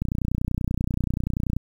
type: click train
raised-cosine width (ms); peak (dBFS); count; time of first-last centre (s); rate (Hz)
5; -12; 48; 0.02-1.566; 30.4
effects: 8-bit